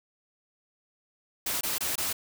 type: noise bursts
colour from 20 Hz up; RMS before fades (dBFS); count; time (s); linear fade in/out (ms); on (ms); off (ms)
white; -30; 4; 1.46-2.129; 5; 150; 23
effects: none